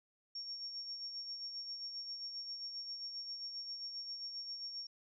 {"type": "tone with tremolo", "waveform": "sine", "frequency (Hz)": 5520, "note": "F8", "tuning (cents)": -21, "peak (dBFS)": -40, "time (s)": [0.35, 4.87], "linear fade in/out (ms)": 5, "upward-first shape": "sine", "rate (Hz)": 7.5, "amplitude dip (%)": 45, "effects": []}